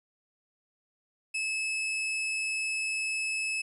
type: tone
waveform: 40% pulse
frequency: 2598 Hz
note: E7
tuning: 26 cents flat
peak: -28 dBFS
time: 1.34-3.62 s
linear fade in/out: 10 ms
effects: resampled to 32000 Hz + 11-bit